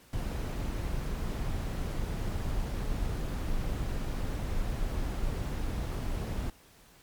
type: noise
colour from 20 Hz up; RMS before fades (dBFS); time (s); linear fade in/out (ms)
brown; -32; 0.13-6.5; 2
effects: pink hiss -58 dBFS RMS until 7.02 s + MP3 96 kbps